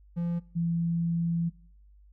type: tone pair in turn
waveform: triangle / sine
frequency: 171.4 / 168.46 Hz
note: F3 / E3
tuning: -32 / +38 cents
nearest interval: unison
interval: 30 cents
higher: first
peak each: -25 dBFS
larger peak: neither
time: 0.16-0.4 / 0.55-1.5 s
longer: second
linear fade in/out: 20 ms
effects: noise-tail reverb RT60 0.6 s tail -23 dB re dry + added 50 Hz sine -53 dBFS peak until 2.12 s

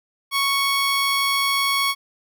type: tone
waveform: 15% pulse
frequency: 1108.7 Hz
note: C#6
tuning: in tune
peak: -12 dBFS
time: 0.31-1.95 s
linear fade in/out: 50 ms
effects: none

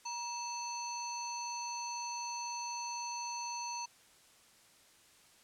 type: harmonic tone with a mistuned harmonic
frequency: 878 Hz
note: A5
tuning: 4 cents flat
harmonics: 1 / 3 / 5 / 7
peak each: -40 / -48 / -46 / -43 dBFS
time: 0.05-3.86 s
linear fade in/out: 10 ms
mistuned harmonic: 1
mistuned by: +140 cents
effects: white hiss -63 dBFS RMS until 5.43 s + low-pass 10000 Hz 12 dB/octave

